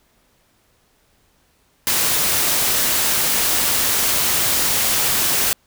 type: noise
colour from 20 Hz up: white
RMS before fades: -18 dBFS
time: 1.87-5.53 s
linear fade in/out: 0 ms
effects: pink hiss -60 dBFS RMS until 5.66 s